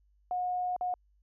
sine tone with dropouts, 724 Hz, F#5, 38 cents flat, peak -29 dBFS, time 0.31-0.94 s, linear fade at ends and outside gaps 1 ms, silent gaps 0.764-0.81 s, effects added 50 Hz sine -64 dBFS peak until 1.22 s

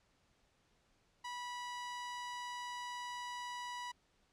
sawtooth tone, 978 Hz, B5, 17 cents flat, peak -38 dBFS, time 1.24-3.92 s, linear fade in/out 10 ms, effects pink hiss -74 dBFS RMS until 4.32 s + low-pass 7000 Hz 12 dB/octave

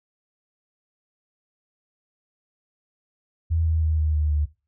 sine tone with pitch steps, 81.8 / 80.26 / 78.74 / 77.25 / 75.79 / 74.36 Hz, E2 / E2 / D#2 / D#2 / D#2 / D2, -13 / -46 / +21 / -12 / -45 / +22 cents, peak -19 dBFS, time 3.5-4.46 s, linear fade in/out 20 ms, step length 160 ms, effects noise-tail reverb RT60 0.3 s tail -18 dB re dry

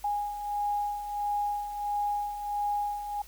sine beating tone pair, 822 / 823.5 Hz, G#5 / G#5, -18 / -15 cents, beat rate 1.5 Hz, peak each -36 / -29 dBFS, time 0.04-3.22 s, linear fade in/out 5 ms, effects added 50 Hz sine -51 dBFS peak until 3.27 s + white hiss -54 dBFS RMS until 3.27 s

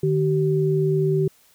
sine tone pair together, 152.42 / 383.5 Hz, D#3 / G4, -35 / -38 cents, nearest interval octave + major third, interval 1597 cents, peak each -20 dBFS, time 0.03-1.28 s, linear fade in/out 5 ms, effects white hiss -57 dBFS RMS until 1.54 s

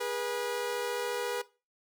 sawtooth tone pair together, 411.6 / 485.8 Hz, G#4 / B4, -16 / -29 cents, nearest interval minor third, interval 287 cents, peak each -33 / -29 dBFS, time 0-1.42 s, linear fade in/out 10 ms, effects noise-tail reverb RT60 0.3 s tail -18 dB re dry

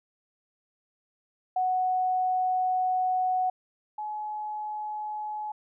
sine tone pair in turn, 740 / 848.6 Hz, F#5 / G#5, 0 / +37 cents, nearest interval major second, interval 237 cents, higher second, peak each -23 / -31 dBFS, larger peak first, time 1.56-3.5 / 3.98-5.52 s, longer first, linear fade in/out 5 ms, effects none

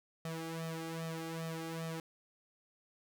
sawtooth tone with flanger, 163.3 Hz, E3, 16 cents flat, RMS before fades -41 dBFS, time 0.25-2 s, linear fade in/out 2 ms, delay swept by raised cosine 1.6 to 2.53 ms, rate 2.5 Hz, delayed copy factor +0.95, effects none

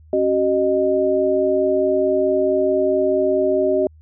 sine tone cluster, 274.3 / 378.9 / 616 Hz, C#4 / F#4 / D#5, -18 / +41 / -17 cents, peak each -24 / -18 / -18 dBFS, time 0.13-3.87 s, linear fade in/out 2 ms, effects added 78 Hz sine -44 dBFS peak until 4.01 s

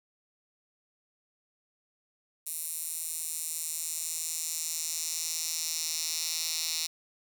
10% pulse tone with high-pass filter sweep, 160.9 Hz, E3, 42 cents flat, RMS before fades -34 dBFS, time 2.46-6.87 s, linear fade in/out 10 ms, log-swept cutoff 9800 to 4700 Hz, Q 1.9, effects none

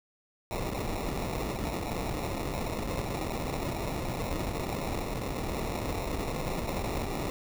pink noise with sample-and-hold, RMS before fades -33 dBFS, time 0.51-7.3 s, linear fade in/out 0 ms, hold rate 1575 Hz, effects none

